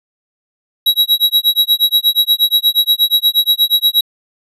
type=tone with tremolo; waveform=square; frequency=3864 Hz; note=B7; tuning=39 cents flat; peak=-7 dBFS; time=0.86-4.01 s; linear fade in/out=5 ms; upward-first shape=sine; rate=8.4 Hz; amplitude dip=100%; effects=resampled to 32000 Hz